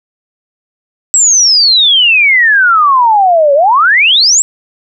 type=exponential two-way sweep; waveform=sine; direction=down then up; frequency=7870 to 548 to 7870 Hz; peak=-4 dBFS; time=1.14-4.42 s; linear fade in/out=0 ms; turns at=3.54 s; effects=none